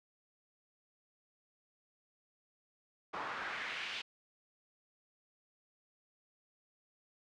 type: noise with band-pass filter sweep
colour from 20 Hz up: pink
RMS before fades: -41 dBFS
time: 3.13-4.02 s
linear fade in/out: 10 ms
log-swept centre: 1000 to 3100 Hz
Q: 1.8
effects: low-pass 5000 Hz 12 dB/octave